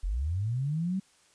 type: linear sweep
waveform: sine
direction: up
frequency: 38.75 to 196 Hz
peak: -27 dBFS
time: 0.03-1 s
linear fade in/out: 10 ms
effects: white hiss -63 dBFS RMS until 1.34 s + resampled to 22050 Hz